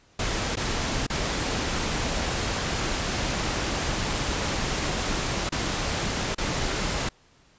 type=noise with dropouts; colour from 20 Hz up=pink; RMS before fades=-27 dBFS; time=0.19-7.09 s; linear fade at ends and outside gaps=5 ms; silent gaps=0.557-0.569 / 1.068-1.099 / 5.492-5.521 / 6.348-6.381 s; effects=pink hiss -59 dBFS RMS until 7.58 s + resampled to 16000 Hz